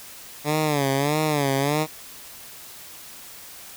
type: tone with vibrato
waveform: 10% pulse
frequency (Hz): 145.3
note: D3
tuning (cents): -18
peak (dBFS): -12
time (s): 0.44-1.87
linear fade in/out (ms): 50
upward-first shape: sine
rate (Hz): 1.6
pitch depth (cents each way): 120
effects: white hiss -42 dBFS RMS until 3.76 s